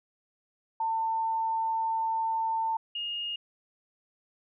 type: tone pair in turn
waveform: sine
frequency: 897 / 2848 Hz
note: A5 / F7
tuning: +33 / +33 cents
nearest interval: octave + minor sixth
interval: 2000 cents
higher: second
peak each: -26 / -31 dBFS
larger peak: first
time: 0.8-2.77 / 2.95-3.36 s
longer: first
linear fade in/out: 5 ms
effects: none